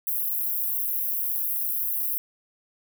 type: high-pass noise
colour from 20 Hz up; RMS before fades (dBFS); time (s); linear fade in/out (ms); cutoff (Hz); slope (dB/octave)
pink; -27; 0.07-2.18; 0; 12000; 48
effects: none